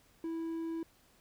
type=tone; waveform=triangle; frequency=328.3 Hz; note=E4; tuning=7 cents flat; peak=-33 dBFS; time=0.24-0.83 s; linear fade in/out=2 ms; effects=pink hiss -66 dBFS RMS until 1.2 s